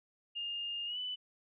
sine tone with pitch glide, 2823 to 2991 Hz, F7 to F#7, +18 to +18 cents, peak -36 dBFS, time 0.35-1.16 s, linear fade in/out 20 ms, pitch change +100 cents, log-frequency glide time 0.86-0.98 s, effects none

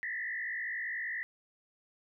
sine tone with frequency modulation, 1883 Hz, A#6, 17 cents sharp, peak -34 dBFS, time 0.03-1.23 s, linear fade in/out 0 ms, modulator 55.2 Hz, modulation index 2.2, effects none

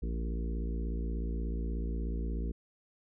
harmonic tone with a mistuned harmonic, 56.6 Hz, A1, 50 cents sharp, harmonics 1 / 3 / 4 / 5 / 6 / 7 / 8, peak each -32 / -42 / -44 / -46 / -48 / -49 / -50 dBFS, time 0.02-2.52 s, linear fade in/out 10 ms, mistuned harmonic 8, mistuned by +35 cents, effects none

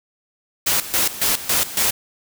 white noise with tremolo, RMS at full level -18 dBFS, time 0.66-1.91 s, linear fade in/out 10 ms, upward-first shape square, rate 3.6 Hz, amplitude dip 80%, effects none

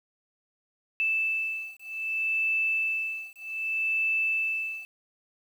sine beating tone pair, 2637 / 2637.64 Hz, E7 / E7, 0 / 0 cents, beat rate 0.64 Hz, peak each -29 dBFS, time 1-4.85 s, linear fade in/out 0 ms, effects 9-bit

